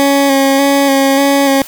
20% pulse tone with vibrato, 275.6 Hz, C#4, 10 cents flat, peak -3 dBFS, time 0-1.62 s, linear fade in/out 0 ms, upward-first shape square, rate 1.7 Hz, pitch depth 20 cents each way, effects white hiss -32 dBFS RMS until 1.67 s

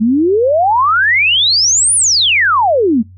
sine exponential two-way sweep, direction up then down, 207.7 to 10070 to 207.7 Hz, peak -8 dBFS, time 0-3.03 s, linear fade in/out 20 ms, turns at 1.95 s, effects noise-tail reverb RT60 0.2 s tail -25 dB re dry + added 92 Hz sine -35 dBFS peak until 3.17 s

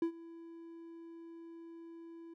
triangle tone with ADSR envelope, 333.1 Hz, E4, 18 cents sharp, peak -26 dBFS, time 0.02-2.34 s, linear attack 3 ms, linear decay 90 ms, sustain -20 dB, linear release 8 ms, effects none

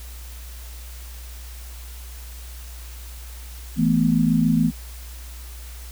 sine chord, E suspended fourth, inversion none, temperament equal, 164.81 / 220 / 246.9 Hz, E3 / A3 / B3, 0 / 0 / 0 cents, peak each -20 dBFS, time 3.76-4.72 s, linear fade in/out 50 ms, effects added 60 Hz sine -35 dBFS peak until 5.91 s + white hiss -44 dBFS RMS until 5.91 s

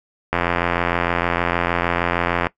click train, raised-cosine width 0.5 ms, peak -3 dBFS, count 186, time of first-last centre 0.33-2.469 s, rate 86.5 Hz, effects noise-tail reverb RT60 0.1 s tail -19 dB re dry

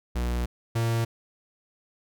45% pulse tone pair in turn, 60.4 / 115.38 Hz, B1 / A#2, -38 / -17 cents, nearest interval major seventh, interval 1121 cents, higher second, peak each -25 / -23 dBFS, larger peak second, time 0.15-0.46 / 0.75-1.05 s, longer first, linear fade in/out 10 ms, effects none

